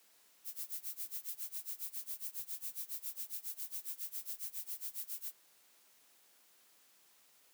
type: noise with tremolo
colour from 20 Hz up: violet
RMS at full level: -40 dBFS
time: 0.44-5.33 s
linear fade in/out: 50 ms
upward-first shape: sine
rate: 7.3 Hz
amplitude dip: 95%
effects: white hiss -67 dBFS RMS until 7.53 s + high-pass 200 Hz 12 dB/octave

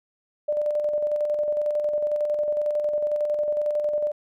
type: tone with tremolo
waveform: sine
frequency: 595 Hz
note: D5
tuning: 22 cents sharp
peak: -20 dBFS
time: 0.48-4.12 s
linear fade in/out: 10 ms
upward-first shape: square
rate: 11 Hz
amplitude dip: 35%
effects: none

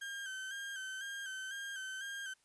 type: tone with vibrato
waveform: 35% pulse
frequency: 1572 Hz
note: G6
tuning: 4 cents sharp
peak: -39 dBFS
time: 0.01-2.34 s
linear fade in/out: 10 ms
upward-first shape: square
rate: 2 Hz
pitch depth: 39 cents each way
effects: white hiss -73 dBFS RMS until 2.44 s + resampled to 24000 Hz

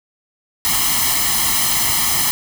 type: noise with comb filter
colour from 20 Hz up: white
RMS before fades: -17 dBFS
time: 0.65-2.31 s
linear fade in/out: 0 ms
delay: 0.98 ms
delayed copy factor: +0.9
effects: none

